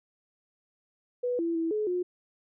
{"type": "tone with pitch steps", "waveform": "sine", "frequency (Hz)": [491.9, 335.2, 328.2, 426, 358.7], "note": ["B4", "E4", "E4", "G#4", "F4"], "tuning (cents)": [-7, 29, -8, 44, 46], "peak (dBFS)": -26, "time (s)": [1.23, 2.03], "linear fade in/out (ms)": 10, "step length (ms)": 160, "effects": []}